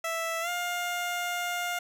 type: tone with pitch glide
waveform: 15% pulse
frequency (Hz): 659.3 to 706.6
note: E5 to F5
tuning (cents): 0 to +20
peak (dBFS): -23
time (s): 0.04-1.79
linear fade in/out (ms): 5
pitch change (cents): +120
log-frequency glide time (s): 0.41-0.49
effects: none